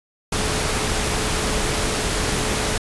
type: tone in noise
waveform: sine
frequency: 429.4 Hz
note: A4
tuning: 42 cents flat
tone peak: -31 dBFS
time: 0.32-2.78 s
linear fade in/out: 5 ms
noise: pink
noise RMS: -22 dBFS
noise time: 0.32-2.78 s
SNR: -12 dB
effects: resampled to 24000 Hz